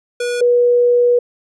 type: tone pair in turn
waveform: square / sine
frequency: 485.2 / 485.2 Hz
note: B4 / B4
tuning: -31 / -31 cents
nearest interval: unison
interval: 0 cents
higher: neither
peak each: -18 / -9 dBFS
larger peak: second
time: 0.2-0.41 / 0.41-1.19 s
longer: second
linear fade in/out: 5 ms
effects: resampled to 24000 Hz